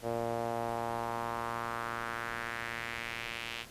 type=tone with band-pass filter sweep; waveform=sawtooth; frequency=116.54 Hz; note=A#2; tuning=in tune; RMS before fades=-37 dBFS; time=0.02-3.66 s; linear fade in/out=50 ms; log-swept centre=560 to 2900 Hz; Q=2.2; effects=pink hiss -52 dBFS RMS until 3.7 s + resampled to 32000 Hz